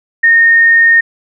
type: tone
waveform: sine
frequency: 1840 Hz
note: A#6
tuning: 23 cents flat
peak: -4 dBFS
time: 0.23-1.01 s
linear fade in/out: 10 ms
effects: none